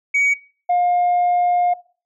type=tone pair in turn; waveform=sine; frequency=2255 / 710.3 Hz; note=C#7 / F5; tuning=+29 / +29 cents; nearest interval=octave + minor sixth; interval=2000 cents; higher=first; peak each=-12 dBFS; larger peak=neither; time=0.14-0.34 / 0.69-1.74 s; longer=second; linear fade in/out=10 ms; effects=noise-tail reverb RT60 0.4 s tail -20 dB re dry + tanh soft clip ceiling -12 dBFS